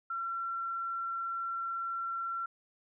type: tone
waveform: sine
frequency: 1359 Hz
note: F6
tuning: 48 cents flat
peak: -33 dBFS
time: 0.1-2.46 s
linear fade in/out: 5 ms
effects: none